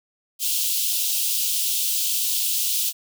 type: high-pass noise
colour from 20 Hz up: white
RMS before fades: -23 dBFS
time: 0.39-2.93 s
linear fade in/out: 50 ms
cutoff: 2800 Hz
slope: 48 dB/octave
effects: none